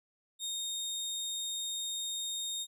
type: tone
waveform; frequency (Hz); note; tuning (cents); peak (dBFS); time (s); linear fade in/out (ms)
25% pulse; 3695; A#7; -16; -31; 0.39-2.67; 50
effects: none